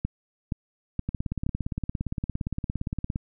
two click trains, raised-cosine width 5 ms, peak -16 / -14 dBFS, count 37 / 4, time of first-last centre 1.09-3.159 / 0.05-1.465 s, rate 17.4 / 2.12 Hz, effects none

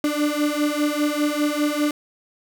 35% pulse beating tone pair, 293.7 / 298.7 Hz, D4 / D4, 0 / +29 cents, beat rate 5 Hz, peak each -21 dBFS, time 0.04-1.91 s, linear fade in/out 2 ms, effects none

